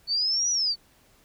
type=linear two-way sweep; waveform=sine; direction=up then down; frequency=4435 to 5920 to 4435 Hz; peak=-22 dBFS; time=0.07-0.76 s; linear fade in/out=50 ms; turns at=0.5 s; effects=pink hiss -60 dBFS RMS until 1.24 s